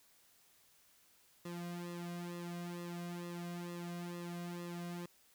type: tone with flanger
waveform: sawtooth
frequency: 173.8 Hz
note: F3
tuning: 8 cents flat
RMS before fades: -44 dBFS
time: 1.45-5.06 s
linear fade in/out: 5 ms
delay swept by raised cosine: 1.3 to 2.28 ms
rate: 2.2 Hz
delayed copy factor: -0.9
effects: white hiss -68 dBFS RMS until 5.34 s